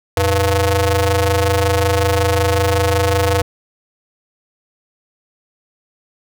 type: ring-modulated tone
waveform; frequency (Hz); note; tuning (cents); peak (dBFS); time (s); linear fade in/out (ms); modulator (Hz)
sawtooth; 199.8; G3; +33; -6; 0.17-3.42; 2; 287
effects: none